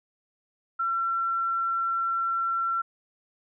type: tone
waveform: sine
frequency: 1355 Hz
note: E6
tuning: 47 cents sharp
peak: -24 dBFS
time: 0.79-2.82 s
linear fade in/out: 10 ms
effects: none